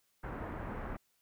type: low-pass noise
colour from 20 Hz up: pink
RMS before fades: -41 dBFS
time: 0.23-0.97 s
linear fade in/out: 10 ms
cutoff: 1700 Hz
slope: 24 dB/octave
effects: white hiss -75 dBFS RMS until 1.21 s